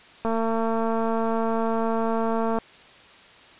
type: click train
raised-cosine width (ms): 1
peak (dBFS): -13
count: 529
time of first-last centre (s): 0.25-2.586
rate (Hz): 226
effects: white hiss -49 dBFS RMS until 3.59 s + resampled to 8000 Hz